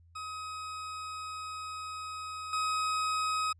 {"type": "tone with level steps", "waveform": "40% pulse", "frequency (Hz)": 1266, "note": "D#6", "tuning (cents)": 30, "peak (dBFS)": [-37, -28], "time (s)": [0.15, 3.53], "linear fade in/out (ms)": 10, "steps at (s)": 2.53, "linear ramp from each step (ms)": 2, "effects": ["added 84 Hz sine -57 dBFS peak until 3.59 s", "resampled to 22050 Hz"]}